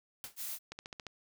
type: noise with exponential decay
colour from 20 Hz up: white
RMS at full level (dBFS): -40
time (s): 0.24-0.38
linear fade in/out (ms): 0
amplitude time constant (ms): 29
type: noise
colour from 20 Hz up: blue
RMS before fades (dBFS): -40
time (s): 0.36-0.59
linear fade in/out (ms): 50
type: click train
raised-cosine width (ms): 0.2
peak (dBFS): -26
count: 6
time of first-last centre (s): 0.72-1.067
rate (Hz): 14.4
effects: none